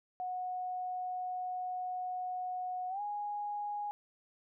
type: tone with pitch glide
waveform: sine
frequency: 732 to 826.4 Hz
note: F#5 to G#5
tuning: -19 to -9 cents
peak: -35 dBFS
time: 0.2-3.91 s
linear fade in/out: 0 ms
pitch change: +210 cents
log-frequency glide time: 2.89-3.01 s
effects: none